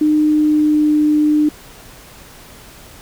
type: tone with pitch glide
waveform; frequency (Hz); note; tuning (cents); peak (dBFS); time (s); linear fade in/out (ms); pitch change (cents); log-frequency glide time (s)
sine; 304.3 to 301.3; D#4 to D4; -38 to +44; -10; 0.01-1.49; 5; -18; 0.29-0.97
effects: pink hiss -40 dBFS RMS until 3.01 s